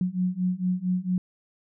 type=beating tone pair; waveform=sine; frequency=180 / 184.4 Hz; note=F#3 / F#3; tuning=-47 / -6 cents; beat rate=4.4 Hz; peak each=-27 / -26 dBFS; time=0.01-1.18 s; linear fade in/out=2 ms; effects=none